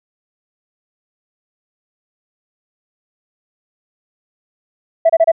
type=tone bursts; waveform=sine; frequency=658 Hz; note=E5; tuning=3 cents flat; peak=-5 dBFS; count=4; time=5.05-5.318 s; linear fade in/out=10 ms; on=46 ms; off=28 ms; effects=tanh soft clip ceiling -3 dBFS